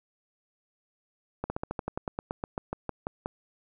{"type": "slowing click train", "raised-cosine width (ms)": 1, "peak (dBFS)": -17, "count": 17, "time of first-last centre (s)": [1.44, 3.259], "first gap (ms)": 60, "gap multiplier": 1.08, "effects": []}